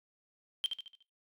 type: tone with echo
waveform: sine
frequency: 3142 Hz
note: G7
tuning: 3 cents sharp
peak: -24 dBFS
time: 0.64-0.66 s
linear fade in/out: 0 ms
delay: 73 ms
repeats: 5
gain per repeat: -7 dB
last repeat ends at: 1.025 s
effects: noise-tail reverb RT60 0.2 s tail -18 dB re dry + tanh soft clip ceiling -26 dBFS